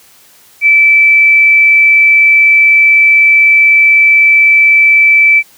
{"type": "tone", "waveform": "sine", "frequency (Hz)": 2318, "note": "D7", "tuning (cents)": -23, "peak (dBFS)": -3, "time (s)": [0.61, 5.43], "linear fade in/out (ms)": 50, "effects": ["white hiss -43 dBFS RMS until 5.57 s", "high-pass 60 Hz 12 dB/octave"]}